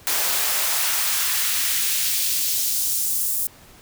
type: noise with high-pass filter sweep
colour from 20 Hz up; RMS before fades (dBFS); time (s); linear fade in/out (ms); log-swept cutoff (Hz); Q
white; -22; 0.07-3.47; 0; 430 to 9700; 0.88
effects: pink hiss -48 dBFS RMS until 3.81 s